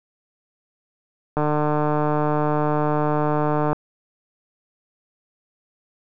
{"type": "click train", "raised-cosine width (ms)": 1, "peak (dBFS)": -8, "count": 355, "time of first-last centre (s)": [1.37, 3.73], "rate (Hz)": 150, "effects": []}